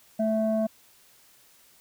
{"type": "tone pair together", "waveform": "sine", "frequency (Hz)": [219.6, 658], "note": ["A3", "E5"], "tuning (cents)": [-3, -3], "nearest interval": "octave + perfect fifth", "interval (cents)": 1900, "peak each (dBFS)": -24, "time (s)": [0.19, 0.67], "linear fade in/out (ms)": 10, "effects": ["tanh soft clip ceiling -17 dBFS", "white hiss -58 dBFS RMS until 1.8 s"]}